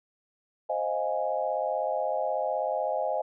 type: chord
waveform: sine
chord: F minor seventh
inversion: second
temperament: equal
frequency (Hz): 523.3 / 622.3 / 698.5 / 830.6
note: C5 / Eb5 / F5 / Ab5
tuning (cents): 0 / 0 / 0 / 0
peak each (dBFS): -32 / -30 / -33 / -32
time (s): 0.69-3.22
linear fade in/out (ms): 10
effects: none